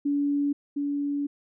sine tone pair in turn, 286 / 286 Hz, D4 / D4, -46 / -46 cents, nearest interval unison, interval 0 cents, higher neither, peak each -22 / -25 dBFS, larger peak first, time 0.05-0.53 / 0.76-1.27 s, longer second, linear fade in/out 10 ms, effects none

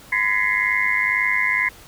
sine tone cluster, 1016 / 1687 / 1881 / 2029 / 2131 Hz, B5 / G#6 / A#6 / B6 / C7, +49 / +27 / +15 / +46 / +31 cents, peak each -28 / -27 / -28 / -21 / -21 dBFS, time 0.12-1.69 s, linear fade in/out 5 ms, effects pink hiss -45 dBFS RMS until 1.87 s

